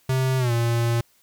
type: tone with pitch glide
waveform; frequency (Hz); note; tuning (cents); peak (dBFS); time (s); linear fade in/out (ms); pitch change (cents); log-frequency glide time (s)
square; 130.81 to 117.21; C3 to A#2; 0 to +10; -20; 0.09-1.01; 5; -190; 0.38-0.52
effects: white hiss -61 dBFS RMS until 1.22 s